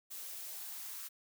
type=noise with high-pass filter sweep; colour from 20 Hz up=blue; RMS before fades=-45 dBFS; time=0.1-1.09 s; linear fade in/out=20 ms; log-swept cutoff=320 to 1300 Hz; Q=2.1; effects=none